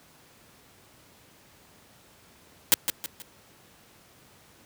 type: noise with echo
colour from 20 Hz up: white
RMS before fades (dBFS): -17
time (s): 2.72-2.74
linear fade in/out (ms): 0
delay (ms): 160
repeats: 3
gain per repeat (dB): -8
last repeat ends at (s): 3.22
effects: pink hiss -56 dBFS RMS until 4.65 s + high-pass 80 Hz 12 dB/octave